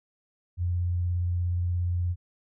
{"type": "tone with vibrato", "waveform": "sine", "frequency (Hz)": 88.1, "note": "F2", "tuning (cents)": 16, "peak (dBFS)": -24, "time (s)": [0.57, 2.16], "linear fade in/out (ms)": 50, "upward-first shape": "triangle", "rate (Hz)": 17, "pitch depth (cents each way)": 19, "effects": []}